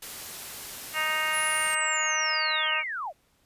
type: noise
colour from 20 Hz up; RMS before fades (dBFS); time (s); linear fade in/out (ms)
white; -39; 0.02-1.75; 5
type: harmonic tone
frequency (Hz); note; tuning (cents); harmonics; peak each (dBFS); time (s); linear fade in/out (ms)
311.1; D#4; 0; 2 / 3 / 4 / 5 / 6 / 7 / 8 / 9; -39 / -36 / -32 / -34 / -31 / -31 / -41 / -32; 0.93-2.84; 50
type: linear sweep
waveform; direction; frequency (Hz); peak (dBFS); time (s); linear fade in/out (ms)
sine; down; 10870 to 527; -30; 1.31-3.13; 50
effects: pink hiss -67 dBFS RMS until 3.45 s + resampled to 32000 Hz